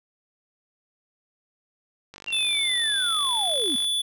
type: click train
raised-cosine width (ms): 0.2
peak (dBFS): -24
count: 84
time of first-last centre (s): 2.14-3.844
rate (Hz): 48.7
type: linear sweep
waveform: sine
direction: down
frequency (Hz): 2794 to 220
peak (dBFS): -28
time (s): 2.27-3.76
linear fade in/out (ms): 5
type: tone with pitch glide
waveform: square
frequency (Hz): 3520 to 3458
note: A7 to A7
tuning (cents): 0 to -31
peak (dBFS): -23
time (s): 2.32-4.02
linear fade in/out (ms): 10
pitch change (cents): -31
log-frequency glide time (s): 2.68-3.11
effects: none